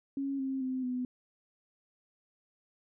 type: tone with pitch steps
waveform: sine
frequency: 275.3 / 266.8 / 258.7 / 250.7 Hz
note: C#4 / C4 / C4 / B3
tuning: -12 / +34 / -19 / +26 cents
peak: -31 dBFS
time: 0.17-1.05 s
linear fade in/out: 2 ms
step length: 220 ms
effects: none